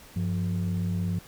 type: tone pair together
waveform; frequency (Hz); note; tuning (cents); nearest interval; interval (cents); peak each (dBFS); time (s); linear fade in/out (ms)
sine; 98 / 175.22; G2 / F3; 0 / +6; minor seventh; 1006; -26; 0.16-1.19; 5
effects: tanh soft clip ceiling -22 dBFS + pink hiss -50 dBFS RMS until 1.27 s